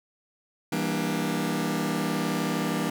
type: chord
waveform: sawtooth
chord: E half-diminished seventh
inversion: none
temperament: just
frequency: 164.81 / 197.78 / 237.3 / 296.7 Hz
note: E3 / G3 / Bb3 / D4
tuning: 0 / +16 / +31 / +18 cents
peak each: -27 dBFS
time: 0.72-2.9 s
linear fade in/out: 5 ms
effects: none